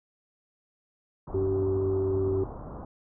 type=low-pass noise; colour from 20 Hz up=pink; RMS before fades=-40 dBFS; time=1.27-2.85 s; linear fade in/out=5 ms; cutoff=1200 Hz; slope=48 dB/octave
type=harmonic tone; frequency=95.9 Hz; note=G2; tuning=37 cents flat; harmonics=1 / 3 / 4; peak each=-30 / -35 / -25 dBFS; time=1.34-2.44 s; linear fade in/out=5 ms
effects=none